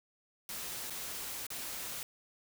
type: noise with dropouts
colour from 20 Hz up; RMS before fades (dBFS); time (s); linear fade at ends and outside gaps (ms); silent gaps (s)
white; -41; 0.49-2.03; 1; 0.899-0.905 / 1.467-1.503
effects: none